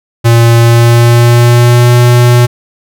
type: tone with pitch glide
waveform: square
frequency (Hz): 116.8 to 121.55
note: A#2 to B2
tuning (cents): +4 to -27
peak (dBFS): -3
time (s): 0.24-2.47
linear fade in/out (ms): 20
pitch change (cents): +69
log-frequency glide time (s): 0.59-1.93
effects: none